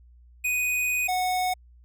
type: tone pair in turn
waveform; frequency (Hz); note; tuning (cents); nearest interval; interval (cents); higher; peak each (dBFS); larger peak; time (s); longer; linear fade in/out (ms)
square; 2489 / 735.3; D#7 / F#5; 0 / -11; octave + major sixth; 2111; first; -24; neither; 0.44-1.08 / 1.08-1.54; first; 10
effects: added 60 Hz sine -50 dBFS peak until 1.84 s